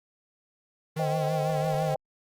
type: tone with vibrato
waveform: square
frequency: 153.9 Hz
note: D#3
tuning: 19 cents flat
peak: -29 dBFS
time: 0.96-1.95 s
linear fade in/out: 10 ms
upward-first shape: triangle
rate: 6 Hz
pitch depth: 88 cents each way
type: chord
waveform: sine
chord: C minor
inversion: none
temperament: just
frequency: 523.3 / 627.9 / 784.9 Hz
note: C5 / Eb5 / G5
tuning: 0 / +16 / +2 cents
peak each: -31 dBFS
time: 0.99-1.96 s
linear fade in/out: 2 ms
effects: Opus 24 kbps